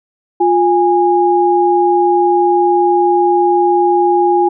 sine tone pair together, 352.7 / 823 Hz, F4 / G#5, +17 / -16 cents, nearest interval octave + minor third, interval 1467 cents, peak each -11 dBFS, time 0.4-4.49 s, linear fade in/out 10 ms, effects none

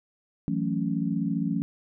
sine chord, F# minor seventh, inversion third, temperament equal, 164.81 / 185 / 220 / 277.2 Hz, E3 / F#3 / A3 / C#4, 0 / 0 / 0 / 0 cents, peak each -30 dBFS, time 0.48-1.62 s, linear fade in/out 0 ms, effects none

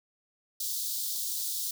white high-pass noise, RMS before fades -33 dBFS, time 0.6-1.71 s, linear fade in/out 5 ms, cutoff 3600 Hz, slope 48 dB/octave, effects none

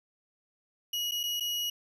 35% pulse tone with dropouts, 2904 Hz, F#7, 33 cents flat, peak -28 dBFS, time 0.93-1.7 s, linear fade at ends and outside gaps 5 ms, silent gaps 1.112-1.118 / 1.233-1.236 / 1.399-1.406 s, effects none

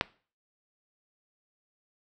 click, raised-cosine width 0.3 ms, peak -7 dBFS, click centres 0.011 s, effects noise-tail reverb RT60 0.4 s tail -21 dB re dry

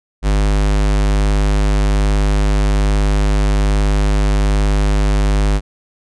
square tone, 50.6 Hz, G#1, 44 cents flat, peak -12 dBFS, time 0.22-5.61 s, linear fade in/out 50 ms, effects resampled to 22050 Hz

